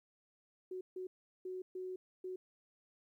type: tone bursts at uneven times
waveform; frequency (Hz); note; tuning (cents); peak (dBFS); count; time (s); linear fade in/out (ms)
sine; 370; F#4; 0; -40; 5; 0.71-0.81 / 0.96-1.07 / 1.45-1.62 / 1.75-1.96 / 2.24-2.36; 5
effects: 13-bit